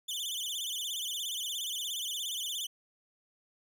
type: tone with vibrato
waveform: sawtooth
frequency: 3266 Hz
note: G#7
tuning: 30 cents flat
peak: -31 dBFS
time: 0.08-2.67 s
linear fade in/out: 10 ms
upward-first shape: sine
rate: 17 Hz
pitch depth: 180 cents each way
effects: none

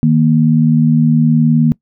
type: tone pair together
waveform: sine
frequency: 155.87 / 235.3 Hz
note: D#3 / A#3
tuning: +3 / +16 cents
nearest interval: perfect fifth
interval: 713 cents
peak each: -10 dBFS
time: 0.03-1.72 s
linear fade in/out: 0 ms
effects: noise-tail reverb RT60 0.1 s tail -23 dB re dry

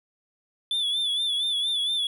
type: tone with vibrato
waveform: triangle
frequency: 3473 Hz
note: A7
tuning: 23 cents flat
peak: -22 dBFS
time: 0.71-2.07 s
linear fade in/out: 2 ms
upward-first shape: sine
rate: 4.3 Hz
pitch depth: 66 cents each way
effects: none

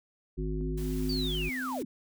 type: harmonic tone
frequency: 51.91 Hz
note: G#1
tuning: in tune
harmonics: 1 / 3 / 5 / 7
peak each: -32 / -36 / -39 / -37 dBFS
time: 0.37-1.5 s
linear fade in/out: 20 ms
type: tone with vibrato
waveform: sine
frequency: 257.9 Hz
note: C4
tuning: 25 cents flat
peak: -35 dBFS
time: 0.61-1.82 s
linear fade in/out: 0 ms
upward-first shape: sine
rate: 4 Hz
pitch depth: 10 cents each way
type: noise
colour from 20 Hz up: white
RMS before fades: -48 dBFS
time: 0.77-1.83 s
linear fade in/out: 10 ms
type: linear sweep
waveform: sine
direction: down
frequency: 4698 to 185 Hz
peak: -33 dBFS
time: 1.09-1.85 s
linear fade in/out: 5 ms
effects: none

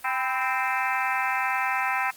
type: harmonic tone with a mistuned harmonic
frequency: 261.6 Hz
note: C4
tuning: in tune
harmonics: 3 / 4 / 5 / 6 / 7 / 8 / 9 / 10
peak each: -29 / -30 / -31 / -32 / -32 / -33 / -34 / -34 dBFS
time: 0.04-2.11 s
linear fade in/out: 10 ms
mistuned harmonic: 4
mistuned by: -69 cents
effects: white hiss -49 dBFS RMS until 2.16 s + Opus 24 kbps

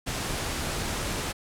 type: low-pass noise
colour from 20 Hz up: pink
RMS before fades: -31 dBFS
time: 0.06-1.33 s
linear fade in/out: 20 ms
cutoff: 11000 Hz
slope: 24 dB/octave
effects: none

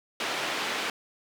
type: band-pass noise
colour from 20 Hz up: white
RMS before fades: -31 dBFS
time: 0.2-0.9 s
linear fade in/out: 2 ms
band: 260 to 2900 Hz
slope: 12 dB/octave
effects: none

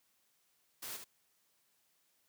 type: noise with echo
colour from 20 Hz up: white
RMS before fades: -44 dBFS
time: 0.82-0.97 s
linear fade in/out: 10 ms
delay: 74 ms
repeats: 1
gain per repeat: -6 dB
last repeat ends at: 1.044 s
effects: white hiss -75 dBFS RMS until 2.28 s + high-pass 80 Hz 12 dB/octave

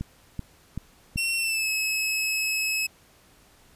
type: click train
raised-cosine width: 5 ms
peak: -18 dBFS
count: 4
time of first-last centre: 0.01-1.159 s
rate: 2.61 Hz
type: tone with pitch glide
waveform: sawtooth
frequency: 2720 to 2579 Hz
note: F7 to E7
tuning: -46 to -39 cents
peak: -21 dBFS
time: 1.17-2.87 s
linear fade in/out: 10 ms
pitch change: -93 cents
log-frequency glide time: 1.37-1.69 s
effects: pink hiss -57 dBFS RMS until 3.75 s + resampled to 32000 Hz

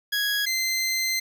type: tone pair in turn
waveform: 20% pulse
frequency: 1661.2 / 2071 Hz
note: G#6 / C7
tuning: 0 / -18 cents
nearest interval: major third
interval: 382 cents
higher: second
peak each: -18 dBFS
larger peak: neither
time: 0.12-0.46 / 0.46-1.2 s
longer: second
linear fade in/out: 10 ms
effects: none

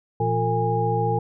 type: tone cluster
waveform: sine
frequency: 117.1 / 171.1 / 356.7 / 452.8 / 819 Hz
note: A#2 / F3 / F4 / A4 / G#5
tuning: +8 / -35 / +37 / +50 / -24 cents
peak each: -24 / -30 / -32 / -25 / -24 dBFS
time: 0.2-1.19 s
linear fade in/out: 5 ms
effects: none

